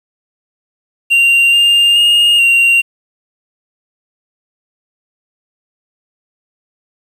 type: tone with pitch steps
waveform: triangle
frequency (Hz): 2770 / 2805 / 2843 / 2762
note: F7 / F7 / F7 / F7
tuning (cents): -15 / +7 / +30 / -20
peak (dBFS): -5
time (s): 1.1-2.82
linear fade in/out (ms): 20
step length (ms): 430
effects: 7-bit